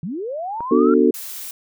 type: linear sweep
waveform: sine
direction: up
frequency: 144.5 to 1389 Hz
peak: -24 dBFS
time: 0.03-0.94 s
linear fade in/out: 2 ms
type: click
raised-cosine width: 1 ms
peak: -18 dBFS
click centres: 0.606 s
type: chord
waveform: sine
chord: B minor seventh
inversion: none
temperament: just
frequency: 246.9 / 296.3 / 370.4 / 444.5 Hz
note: B3 / D4 / F#4 / A4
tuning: 0 / +15 / +2 / +18 cents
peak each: -17 dBFS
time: 0.71-1.11 s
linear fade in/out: 5 ms
type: noise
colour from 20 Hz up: blue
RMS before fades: -32 dBFS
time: 1.14-1.51 s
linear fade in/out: 2 ms
effects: none